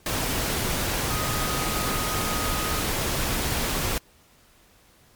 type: tone in noise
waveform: sine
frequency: 1252 Hz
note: D#6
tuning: 10 cents sharp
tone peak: -32 dBFS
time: 1.1-2.8 s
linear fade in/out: 2 ms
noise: pink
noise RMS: -26 dBFS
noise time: 0.06-3.98 s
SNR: -9 dB
effects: pink hiss -57 dBFS RMS until 5.15 s + MP3 96 kbps